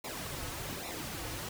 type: noise with flanger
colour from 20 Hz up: pink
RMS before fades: -40 dBFS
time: 0.04-1.49 s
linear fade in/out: 5 ms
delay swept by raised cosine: 0.63 to 5.13 ms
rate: 1.2 Hz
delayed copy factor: -0.7
effects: none